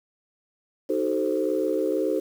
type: chord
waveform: sine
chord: D# diminished seventh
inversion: none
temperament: equal with one note detuned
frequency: 311.1 / 378 / 440 / 523.3 Hz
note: D#4 / F#4 / A4 / C5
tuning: 0 / +37 / 0 / 0 cents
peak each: -27 dBFS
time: 0.89-2.2 s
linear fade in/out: 10 ms
effects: tanh soft clip ceiling -12 dBFS + 8-bit